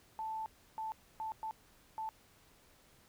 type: tone bursts at uneven times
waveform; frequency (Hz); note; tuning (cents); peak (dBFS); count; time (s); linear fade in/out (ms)
sine; 880; A5; 0; -37; 5; 0.19-0.46 / 0.78-0.92 / 1.2-1.32 / 1.43-1.51 / 1.98-2.09; 0
effects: pink hiss -65 dBFS RMS until 3.08 s